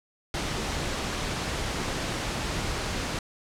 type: noise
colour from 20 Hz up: pink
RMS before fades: -30 dBFS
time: 0.34-3.19 s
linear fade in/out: 2 ms
effects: low-pass 7000 Hz 12 dB/octave